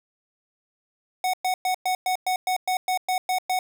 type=tone bursts; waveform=square; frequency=740 Hz; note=F#5; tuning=in tune; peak=-22 dBFS; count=12; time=1.24-3.59 s; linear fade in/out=2 ms; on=95 ms; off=110 ms; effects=none